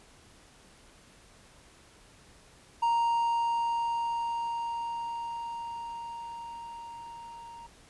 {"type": "tone with level ramp", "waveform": "triangle", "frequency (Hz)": 932.3, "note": "A#5", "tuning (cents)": 0, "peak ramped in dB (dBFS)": [-21, -42], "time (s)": [2.82, 7.67], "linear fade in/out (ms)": 10, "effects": ["pink hiss -57 dBFS RMS until 7.89 s", "resampled to 24000 Hz"]}